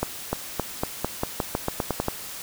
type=accelerating click train; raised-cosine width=1 ms; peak=-9 dBFS; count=13; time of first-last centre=0.03-2.084 s; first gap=300 ms; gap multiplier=0.89; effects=white hiss -37 dBFS RMS until 2.42 s